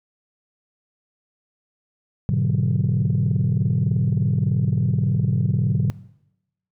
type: chord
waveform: sine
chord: G# half-diminished seventh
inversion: none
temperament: equal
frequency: 103.83 / 123.47 / 146.83 / 185 Hz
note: G#2 / B2 / D3 / F#3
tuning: 0 / 0 / 0 / 0 cents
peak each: -23 / -21 / -21 / -23 dBFS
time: 2.29-5.9 s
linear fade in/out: 0 ms
effects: noise-tail reverb RT60 0.9 s tail -21 dB re dry + tanh soft clip ceiling -12 dBFS